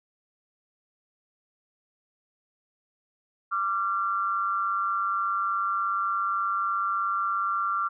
sine tone pair together, 1174.7 / 1371.3 Hz, D6 / F6, 0 / -32 cents, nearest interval minor third, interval 268 cents, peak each -27 dBFS, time 3.51-7.89 s, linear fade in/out 20 ms, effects none

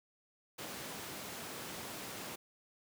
pink high-pass noise, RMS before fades -45 dBFS, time 0.58-2.36 s, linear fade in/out 10 ms, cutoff 170 Hz, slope 12 dB/octave, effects none

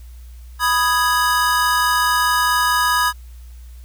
square chord, G# minor, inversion first, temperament equal, 987.8 / 1244.5 / 1661.2 Hz, B5 / D#6 / G#6, 0 / 0 / 0 cents, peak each -20 dBFS, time 0.59-3.13 s, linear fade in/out 50 ms, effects added 60 Hz sine -35 dBFS peak until 3.84 s + white hiss -54 dBFS RMS until 3.84 s

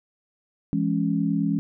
sine chord, C# minor, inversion first, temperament equal with one note detuned, 168.28 / 207.7 / 277.2 Hz, E3 / G#3 / C#4, +36 / 0 / 0 cents, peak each -25 dBFS, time 0.73-1.59 s, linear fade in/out 0 ms, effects none

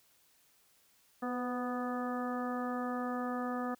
harmonic tone with a mistuned harmonic, 246.9 Hz, B3, in tune, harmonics 1 / 2 / 3 / 4 / 5 / 6 / 7, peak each -36 / -41 / -41 / -49 / -41 / -53 / -48 dBFS, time 1.22-3.75 s, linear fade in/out 10 ms, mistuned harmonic 2, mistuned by +25 cents, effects white hiss -68 dBFS RMS until 3.79 s

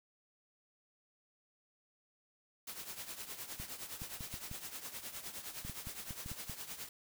white noise with tremolo, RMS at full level -43 dBFS, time 2.67-6.89 s, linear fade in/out 5 ms, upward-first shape triangle, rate 9.7 Hz, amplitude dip 75%
clicks, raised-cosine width 5 ms, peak -33 dBFS, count 12, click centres 3.6 / 4.019 / 4.208 / 4.341 / 4.514 / 5.65 / 5.697 / 5.871 / 6.108 / 6.261 / 6.316 / 6.497 s
effects none

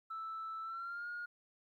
sine tone with pitch glide, 1318.5 to 1429.6 Hz, E6 to F6, 0 to +40 cents, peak -39 dBFS, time 0.1-1.26 s, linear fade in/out 10 ms, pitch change +140 cents, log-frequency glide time 0.62-1.08 s, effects tanh soft clip ceiling -37 dBFS + 13-bit

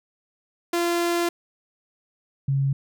sawtooth / sine tone pair in turn, 343.9 / 137.27 Hz, F4 / C#3, -27 / -17 cents, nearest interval octave + major third, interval 1590 cents, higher first, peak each -17 / -19 dBFS, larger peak first, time 0.73-1.29 / 2.48-2.73 s, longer first, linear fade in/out 5 ms, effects none

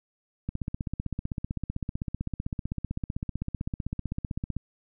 click train, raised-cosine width 5 ms, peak -18 dBFS, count 65, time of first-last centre 0.49-4.566 s, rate 15.7 Hz, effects none

